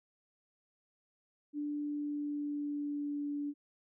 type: tone with pitch glide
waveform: sine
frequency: 293.7 to 289.5 Hz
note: D4 to D4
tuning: 0 to -25 cents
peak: -34 dBFS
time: 1.53-3.54 s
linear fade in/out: 50 ms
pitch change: -25 cents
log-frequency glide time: 1.78-3.29 s
effects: none